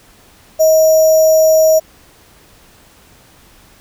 sine tone with sample-and-hold, 633 Hz, D#5, 30 cents sharp, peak -6 dBFS, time 0.59-1.8 s, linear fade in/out 20 ms, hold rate 6300 Hz, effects pink hiss -46 dBFS RMS until 3.8 s

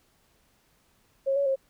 sine tone with pitch steps, 543 / 561 / 537 Hz, C#5 / C#5 / C5, -36 / +21 / +45 cents, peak -22 dBFS, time 1.26-1.56 s, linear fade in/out 20 ms, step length 100 ms, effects pink hiss -66 dBFS RMS until 1.69 s

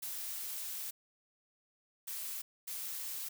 blue noise bursts at uneven times, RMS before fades -41 dBFS, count 3, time 0.02-0.91 / 2.07-2.42 / 2.67-3.29 s, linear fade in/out 10 ms, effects none

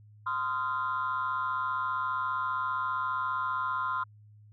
sine tone cluster, 1033 / 1253 / 1388 Hz, C6 / D#6 / F6, -22 / +12 / -11 cents, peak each -30 / -34 / -33 dBFS, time 0.26-4.04 s, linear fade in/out 10 ms, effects tanh soft clip ceiling -22 dBFS + added 105 Hz sine -52 dBFS peak until 4.52 s

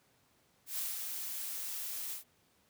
blue noise with ADSR envelope, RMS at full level -36 dBFS, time 0.66-2.24 s, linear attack 120 ms, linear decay 180 ms, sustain -4 dB, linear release 110 ms, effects pink hiss -70 dBFS RMS until 2.69 s + high-pass 80 Hz 12 dB/octave

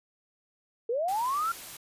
sine linear sweep, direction up, 440 to 1396.9 Hz, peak -26 dBFS, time 0.89-1.52 s, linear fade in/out 5 ms
white noise, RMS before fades -43 dBFS, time 1.08-1.77 s, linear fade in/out 5 ms
effects resampled to 32000 Hz

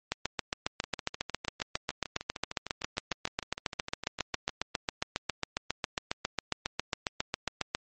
two click trains, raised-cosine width 0.2 ms, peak -19 / -11 dBFS, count 25 / 57, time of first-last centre 0.84-4.493 / 0.12-7.749 s, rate 6.57 / 7.34 Hz, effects MP3 32 kbps

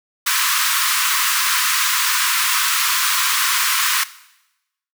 pink high-pass noise, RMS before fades -18 dBFS, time 0.26-4.04 s, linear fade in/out 10 ms, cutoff 990 Hz, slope 96 dB/octave, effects noise-tail reverb RT60 0.9 s tail -17 dB re dry

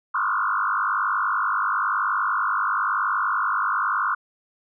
sine tone with frequency modulation, 1244.5 Hz, D#6, in tune, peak -20 dBFS, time 0.14-4.15 s, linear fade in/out 10 ms, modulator 50.5 Hz, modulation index 4.4, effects none

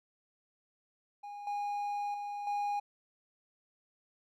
triangle tone with level steps, 819 Hz, G#5, 24 cents flat, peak -40 / -31 / -35 / -29 dBFS, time 1.23-2.8 s, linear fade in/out 10 ms, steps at 1.47 / 2.14 / 2.47 s, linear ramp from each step 2 ms, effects none

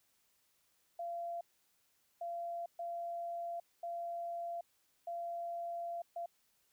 sine tone bursts at uneven times, 686 Hz, F5, 31 cents flat, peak -38 dBFS, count 6, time 0.99-1.41 / 2.21-2.66 / 2.79-3.6 / 3.83-4.61 / 5.07-6.02 / 6.16-6.26 s, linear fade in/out 5 ms, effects white hiss -75 dBFS RMS until 6.72 s

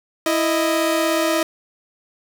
sawtooth tone pair together, 329.5 / 622.3 Hz, E4 / D#5, -1 / 0 cents, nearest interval major seventh, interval 1101 cents, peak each -16 dBFS, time 0.26-1.43 s, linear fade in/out 2 ms, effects none

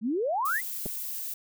sine exponential sweep, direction up, 201 to 2163 Hz, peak -25 dBFS, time 0.01-0.62 s, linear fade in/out 50 ms
violet noise, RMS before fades -35 dBFS, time 0.45-1.34 s, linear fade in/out 5 ms
clicks, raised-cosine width 2 ms, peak -23 / -23 dBFS, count 2, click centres 0.858 / 0.863 s
effects none

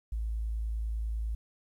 sine tone, 55 Hz, A1, in tune, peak -30 dBFS, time 0.12-1.35 s, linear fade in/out 5 ms, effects 11-bit

